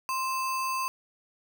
sine tone with sample-and-hold, 1047 Hz, C6, 1 cent sharp, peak -27 dBFS, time 0.09-0.88 s, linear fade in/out 0 ms, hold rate 3675 Hz, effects none

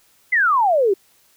sine exponential sweep, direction down, 2093 to 368.2 Hz, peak -13 dBFS, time 0.32-0.94 s, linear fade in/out 10 ms, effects white hiss -57 dBFS RMS until 1.36 s

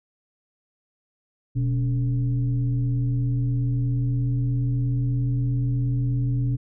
sine tone with frequency modulation, 123.47 Hz, B2, in tune, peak -20 dBFS, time 1.55-6.57 s, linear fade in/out 20 ms, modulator 159 Hz, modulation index 0.51, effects none

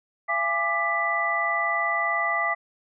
sine tone cluster, 679 / 822 / 1184 / 1982 Hz, F5 / G#5 / D6 / B6, -49 / -18 / +14 / +6 cents, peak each -29 / -32 / -27 / -25 dBFS, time 0.28-2.55 s, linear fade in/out 20 ms, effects none

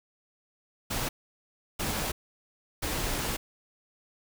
pink noise bursts at uneven times, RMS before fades -31 dBFS, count 3, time 0.9-1.09 / 1.79-2.12 / 2.82-3.37 s, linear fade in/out 10 ms, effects none

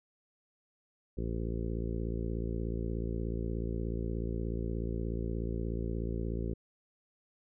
harmonic tone, 56.7 Hz, A#1, 47 cents flat, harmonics 1 / 2 / 3 / 4 / 5 / 6 / 7 / 8 / 9, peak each -35 / -39 / -41 / -42 / -48 / -43 / -43 / -48 / -50 dBFS, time 1.17-6.54 s, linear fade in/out 10 ms, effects none

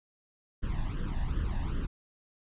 brown noise with flanger, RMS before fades -31 dBFS, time 0.62-1.87 s, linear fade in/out 20 ms, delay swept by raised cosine 0.62 to 1.14 ms, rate 2.6 Hz, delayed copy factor +0.85, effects resampled to 8000 Hz

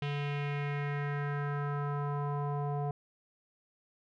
square tone with low-pass filter sweep, 144.2 Hz, D3, 31 cents flat, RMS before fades -34 dBFS, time 0.02-2.91 s, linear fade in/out 2 ms, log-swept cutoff 3000 to 790 Hz, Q 2.9, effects none

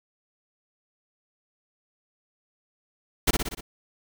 pink noise with echo, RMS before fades -19 dBFS, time 3.27-3.31 s, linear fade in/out 10 ms, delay 60 ms, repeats 5, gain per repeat -4 dB, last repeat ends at 3.61 s, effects none

